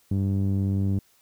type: tone with low-pass filter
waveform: sawtooth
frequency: 97.6 Hz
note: G2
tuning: 7 cents flat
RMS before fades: -24 dBFS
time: 0.11-0.99 s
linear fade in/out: 5 ms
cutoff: 240 Hz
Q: 1.3
effects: white hiss -62 dBFS RMS until 1.21 s